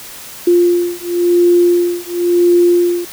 sine beating tone pair, 349.2 / 350.15 Hz, F4 / F4, 0 / +5 cents, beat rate 0.95 Hz, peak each -12 dBFS, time 0.47-3.05 s, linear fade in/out 5 ms, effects white hiss -32 dBFS RMS until 3.12 s

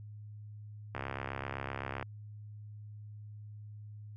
click train, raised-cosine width 0.5 ms, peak -22 dBFS, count 74, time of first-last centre 0.95-2.027 s, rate 67.8 Hz, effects added 105 Hz sine -45 dBFS peak until 4.16 s

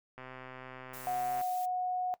click train, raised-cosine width 0.5 ms, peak -31 dBFS, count 160, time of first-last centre 0.18-1.413 s, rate 129 Hz
blue noise, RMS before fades -48 dBFS, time 0.93-1.66 s, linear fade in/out 10 ms
sine tone, 731 Hz, F#5, 21 cents flat, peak -30 dBFS, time 1.07-2.14 s, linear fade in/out 0 ms
effects noise-tail reverb RT60 0.1 s tail -18 dB re dry

